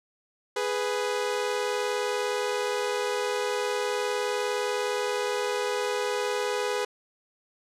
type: tone pair together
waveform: sawtooth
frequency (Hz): 415.3 / 494.9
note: G#4 / B4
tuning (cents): 0 / +4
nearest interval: minor third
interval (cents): 304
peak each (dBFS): -25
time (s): 0.56-6.85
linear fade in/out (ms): 5
effects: low-pass 9000 Hz 12 dB/octave